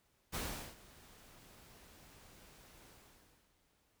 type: noise with ADSR envelope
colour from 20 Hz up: pink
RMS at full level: -39 dBFS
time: 0.32-3.54 s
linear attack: 29 ms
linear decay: 400 ms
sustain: -21 dB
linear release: 660 ms
effects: pink hiss -75 dBFS RMS until 4 s